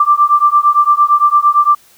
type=beating tone pair; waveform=sine; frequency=1174 / 1182.8 Hz; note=D6 / D6; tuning=-1 / +12 cents; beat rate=8.8 Hz; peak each=-10 dBFS; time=0-1.75 s; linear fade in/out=5 ms; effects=white hiss -47 dBFS RMS until 1.97 s